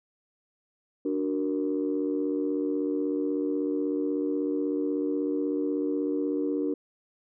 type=chord; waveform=sine; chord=D augmented; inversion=none; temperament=equal; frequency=293.7 / 370 / 466.2 Hz; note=D4 / F#4 / A#4; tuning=0 / 0 / 0 cents; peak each=-27 / -31 / -31 dBFS; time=1.05-6.74 s; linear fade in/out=5 ms; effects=tanh soft clip ceiling -17 dBFS